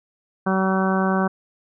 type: harmonic tone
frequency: 190 Hz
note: F#3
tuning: 46 cents sharp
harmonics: 1 / 2 / 3 / 4 / 5 / 6 / 7 / 8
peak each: -20 / -26 / -28 / -27 / -30 / -28 / -32 / -29 dBFS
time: 0.46-1.28 s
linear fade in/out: 10 ms
effects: none